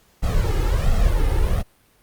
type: noise with flanger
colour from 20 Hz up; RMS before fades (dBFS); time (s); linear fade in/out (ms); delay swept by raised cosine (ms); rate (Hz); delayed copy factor
brown; -18; 0.22-1.63; 20; 1.5 to 2.41; 1.4; +0.75
effects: pink hiss -58 dBFS RMS until 2.02 s + Opus 48 kbps